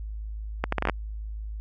accelerating click train, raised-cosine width 0.5 ms, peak -9 dBFS, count 8, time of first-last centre 0.64-0.897 s, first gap 84 ms, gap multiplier 0.7, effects added 53 Hz sine -32 dBFS peak until 1.6 s

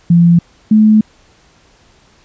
sine tone pair in turn, 171 / 215.4 Hz, F3 / A3, -36 / -37 cents, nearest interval major third, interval 399 cents, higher second, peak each -4 dBFS, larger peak neither, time 0.1-0.39 / 0.71-1.01 s, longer second, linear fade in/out 5 ms, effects pink hiss -49 dBFS RMS until 2.24 s + resampled to 16000 Hz

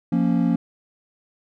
triangle chord, Bb minor, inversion second, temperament equal, 174.61 / 233.1 / 277.2 Hz, F3 / Bb3 / Db4, 0 / 0 / 0 cents, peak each -19 / -19 / -21 dBFS, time 0.12-0.56 s, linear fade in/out 5 ms, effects none

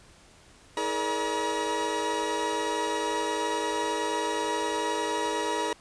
40% pulse tone cluster, 320.3 / 423.8 / 474.9 / 582 / 958 Hz, E4 / G#4 / A#4 / D5 / A#5, -50 / +35 / +32 / -16 / +47 cents, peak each -35 / -32 / -35 / -36 / -29 dBFS, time 0.77-5.73 s, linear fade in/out 2 ms, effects pink hiss -55 dBFS RMS until 5.8 s + resampled to 22050 Hz

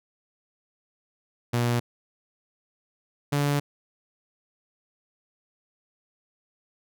sawtooth tone pair in turn, 120 / 143.91 Hz, B2 / D3, -49 / -35 cents, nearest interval minor third, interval 314 cents, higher second, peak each -18 dBFS, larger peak neither, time 1.53-1.8 / 3.32-3.6 s, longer second, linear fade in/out 10 ms, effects none

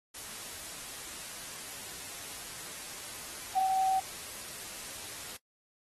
sine tone in noise, 762 Hz, G5, 49 cents flat, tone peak -25 dBFS, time 3.55-4 s, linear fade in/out 10 ms, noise white, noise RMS -43 dBFS, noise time 0.14-5.37 s, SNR +15 dB, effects noise-tail reverb RT60 0.1 s tail -23 dB re dry + AAC 32 kbps

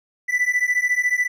triangle beating tone pair, 1975.5 / 1989.5 Hz, B6 / B6, 0 / +12 cents, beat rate 14 Hz, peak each -19 dBFS, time 0.28-1.28 s, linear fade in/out 20 ms, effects none

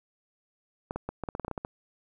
clicks, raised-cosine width 1 ms, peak -19 dBFS, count 12, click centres 0.909 / 0.96 / 1.09 / 1.237 / 1.288 / 1.351 / 1.397 / 1.448 / 1.481 / 1.513 / 1.578 / 1.649 s, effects 10-bit

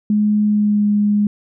sine tone with pitch glide, 210 to 207 Hz, G#3 to G#3, +19 to -5 cents, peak -12 dBFS, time 0.1-1.27 s, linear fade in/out 2 ms, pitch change -24 cents, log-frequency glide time 0.45-0.87 s, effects none

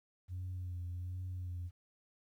sine tone with vibrato, 90 Hz, F#2, 47 cents flat, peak -37 dBFS, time 0.28-1.71 s, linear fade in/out 50 ms, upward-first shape sine, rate 1.3 Hz, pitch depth 36 cents each way, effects tanh soft clip ceiling -36 dBFS + 12-bit

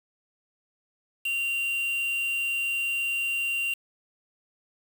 triangle tone with quantisation, 2769 Hz, F7, 15 cents flat, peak -24 dBFS, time 1.25-3.74 s, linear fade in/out 5 ms, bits 6, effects none

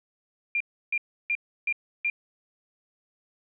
sine tone bursts, 2394 Hz, D7, 33 cents sharp, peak -23 dBFS, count 5, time 0.55-2.1 s, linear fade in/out 2 ms, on 54 ms, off 320 ms, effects none

